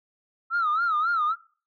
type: tone with vibrato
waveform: sine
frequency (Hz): 1303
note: E6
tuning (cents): -20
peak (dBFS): -20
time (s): 0.5-1.36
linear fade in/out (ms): 50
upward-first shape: sine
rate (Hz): 3.7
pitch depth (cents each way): 140
effects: noise-tail reverb RT60 0.4 s tail -21 dB re dry + tanh soft clip ceiling -18 dBFS